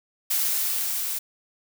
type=noise with level ramp; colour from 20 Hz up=blue; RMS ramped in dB=-23 to -29 dBFS; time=0.3-1.19 s; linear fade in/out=10 ms; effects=none